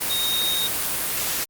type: tone in noise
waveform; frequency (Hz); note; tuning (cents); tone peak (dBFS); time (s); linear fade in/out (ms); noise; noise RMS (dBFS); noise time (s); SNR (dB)
sine; 3729; A#7; 0; -22; 0.09-0.68; 20; white; -25; 0-1.45; 0
effects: Opus 32 kbps